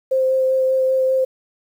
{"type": "tone with vibrato", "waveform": "sine", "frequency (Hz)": 523.3, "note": "C5", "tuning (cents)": 0, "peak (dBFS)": -14, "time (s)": [0.11, 1.25], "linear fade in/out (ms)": 10, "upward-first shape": "sine", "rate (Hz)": 5.1, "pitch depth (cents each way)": 10, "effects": ["8-bit"]}